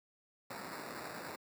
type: noise with sample-and-hold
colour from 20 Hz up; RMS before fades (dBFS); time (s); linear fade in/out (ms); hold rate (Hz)
white; -45; 0.5-1.36; 5; 3150
effects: high-pass 150 Hz 12 dB/octave